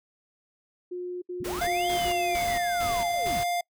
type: tone bursts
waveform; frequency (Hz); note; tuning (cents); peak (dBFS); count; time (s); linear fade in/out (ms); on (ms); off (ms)
sine; 358.5; F4; +45; -31; 4; 0.91-2.357; 10; 310; 69
type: linear two-way sweep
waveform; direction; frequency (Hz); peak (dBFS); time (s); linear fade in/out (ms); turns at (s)
sine; up then down; 58 to 3296 to 58; -35; 1.4-3.43; 5; 1.89
type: noise with tremolo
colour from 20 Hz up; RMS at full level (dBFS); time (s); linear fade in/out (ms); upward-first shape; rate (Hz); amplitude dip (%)
pink; -36; 1.44-3.44; 10; square; 2.2; 75
type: tone with vibrato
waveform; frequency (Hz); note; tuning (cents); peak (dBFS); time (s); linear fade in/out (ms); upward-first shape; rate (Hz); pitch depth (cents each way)
square; 698.5; F5; 0; -26; 1.61-3.61; 5; triangle; 1.2; 8
effects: noise-tail reverb RT60 0.1 s tail -26 dB re dry